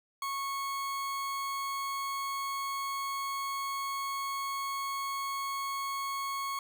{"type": "tone", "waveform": "40% pulse", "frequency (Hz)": 1100, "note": "C#6", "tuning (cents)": -14, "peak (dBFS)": -32, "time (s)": [0.22, 6.59], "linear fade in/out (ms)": 2, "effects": []}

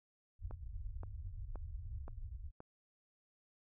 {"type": "low-pass noise", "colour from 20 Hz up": "pink", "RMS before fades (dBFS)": -45, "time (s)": [0.39, 2.52], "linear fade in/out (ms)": 50, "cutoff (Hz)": 110, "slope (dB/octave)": 96}
{"type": "click train", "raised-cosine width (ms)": 1, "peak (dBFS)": -36, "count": 5, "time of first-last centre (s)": [0.51, 2.604], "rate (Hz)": 1.91}
{"effects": []}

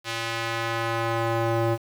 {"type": "tone with band-pass filter sweep", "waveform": "square", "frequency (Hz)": 114.9, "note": "A#2", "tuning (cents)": -25, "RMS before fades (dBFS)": -26, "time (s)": [0.04, 1.78], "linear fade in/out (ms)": 50, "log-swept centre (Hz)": [3200, 520], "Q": 0.74, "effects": ["7-bit"]}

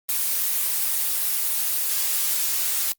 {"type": "noise", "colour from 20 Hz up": "blue", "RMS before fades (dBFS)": -23, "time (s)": [0.09, 2.92], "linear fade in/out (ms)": 0, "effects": ["noise-tail reverb RT60 0.1 s tail -26 dB re dry", "Opus 24 kbps"]}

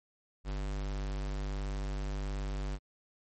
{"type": "tone", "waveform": "square", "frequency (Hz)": 49.28, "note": "G1", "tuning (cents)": 10, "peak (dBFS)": -34, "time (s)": [0.44, 2.79], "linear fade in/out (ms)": 50, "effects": ["MP3 32 kbps"]}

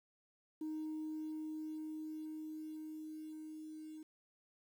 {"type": "tone with level ramp", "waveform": "sine", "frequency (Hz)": 311.1, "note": "D#4", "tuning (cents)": 0, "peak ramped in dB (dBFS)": [-37, -47], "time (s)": [0.61, 4.03], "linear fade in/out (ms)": 5, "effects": ["tanh soft clip ceiling -37 dBFS", "11-bit"]}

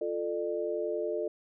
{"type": "chord", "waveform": "sine", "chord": "D minor", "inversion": "first", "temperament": "equal with one note detuned", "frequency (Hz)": [349.2, 440, 600.7], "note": ["F4", "A4", "D5"], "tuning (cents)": [0, 0, 39], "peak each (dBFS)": [-35, -33, -34], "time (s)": [0.01, 1.28], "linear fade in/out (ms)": 5, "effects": []}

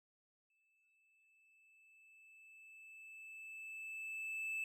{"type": "tone with exponential growth", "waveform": "triangle", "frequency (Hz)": 2629, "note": "E7", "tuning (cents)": -5, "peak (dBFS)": -36, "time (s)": [0.5, 4.64], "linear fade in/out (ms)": 2, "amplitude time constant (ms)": 900, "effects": []}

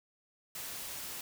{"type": "noise", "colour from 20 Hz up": "white", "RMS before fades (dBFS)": -42, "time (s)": [0.55, 1.21], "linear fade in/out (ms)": 2, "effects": []}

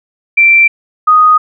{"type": "tone pair in turn", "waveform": "sine", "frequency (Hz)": [2349, 1244.3], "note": ["D7", "D#6"], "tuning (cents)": [0, 0], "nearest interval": "major seventh", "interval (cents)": 1100, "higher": "first", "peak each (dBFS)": -3, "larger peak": "neither", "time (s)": [[0.37, 0.68], [1.07, 1.38]], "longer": "neither", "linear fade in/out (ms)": 10, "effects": []}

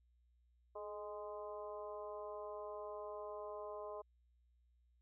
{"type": "harmonic tone with a mistuned harmonic", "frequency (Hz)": 207.1, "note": "G#3", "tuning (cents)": -5, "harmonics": [2, 3, 4, 5, 6], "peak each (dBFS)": [-49, -48, -56, -51, -62], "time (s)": [0.75, 4.02], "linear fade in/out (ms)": 10, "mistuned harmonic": 2, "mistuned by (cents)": 39, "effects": ["added 60 Hz sine -70 dBFS peak until 5.01 s"]}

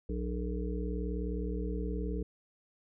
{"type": "harmonic tone with a mistuned harmonic", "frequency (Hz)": 60.2, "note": "B1", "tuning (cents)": -44, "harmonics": [1, 3, 5, 7, 8], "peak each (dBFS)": [-34, -39, -41, -42, -43], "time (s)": [0.09, 2.23], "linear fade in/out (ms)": 5, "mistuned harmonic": 8, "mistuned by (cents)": -78, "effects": []}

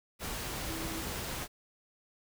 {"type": "tone in noise", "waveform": "sine", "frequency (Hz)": 325.1, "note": "E4", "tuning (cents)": -24, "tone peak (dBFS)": -40, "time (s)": [0.65, 1.04], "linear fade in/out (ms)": 50, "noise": "pink", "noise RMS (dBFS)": -38, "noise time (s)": [0.19, 1.48], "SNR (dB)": -5, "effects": []}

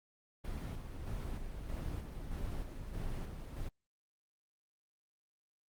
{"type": "noise with tremolo", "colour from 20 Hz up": "brown", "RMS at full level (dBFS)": -39, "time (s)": [0.44, 3.69], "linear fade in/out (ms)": 10, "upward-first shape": "square", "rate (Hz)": 1.6, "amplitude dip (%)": 40, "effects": ["Opus 24 kbps"]}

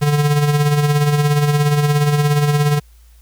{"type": "tone with tremolo", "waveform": "square", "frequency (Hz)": 146.83, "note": "D3", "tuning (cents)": 0, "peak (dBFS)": -11, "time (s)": [0.01, 2.8], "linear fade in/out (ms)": 20, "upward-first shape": "sine", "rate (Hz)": 17, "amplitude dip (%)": 50, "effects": ["added 57 Hz sine -43 dBFS peak until 3.21 s", "white hiss -56 dBFS RMS until 3.21 s"]}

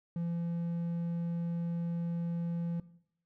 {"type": "tone", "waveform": "triangle", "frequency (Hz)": 170, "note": "F3", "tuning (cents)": -46, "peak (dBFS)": -30, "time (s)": [0.16, 2.8], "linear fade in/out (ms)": 2, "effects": ["noise-tail reverb RT60 0.7 s tail -17 dB re dry"]}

